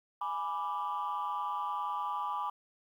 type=chord; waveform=sine; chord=G# diminished; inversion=none; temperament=equal; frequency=830.6 / 987.8 / 1174.7 Hz; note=G#5 / B5 / D6; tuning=0 / 0 / 0 cents; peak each=-37 / -35 / -35 dBFS; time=0.21-2.5 s; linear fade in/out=5 ms; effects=tanh soft clip ceiling -27 dBFS + 11-bit